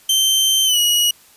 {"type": "tone with pitch glide", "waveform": "sawtooth", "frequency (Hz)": [3115, 2906], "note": ["G7", "F#7"], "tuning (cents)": [-12, -32], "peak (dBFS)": -10, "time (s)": [0.09, 1.11], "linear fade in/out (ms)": 5, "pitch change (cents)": -120, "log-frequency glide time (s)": [0.65, 0.78], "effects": ["white hiss -49 dBFS RMS until 1.36 s", "resampled to 32000 Hz"]}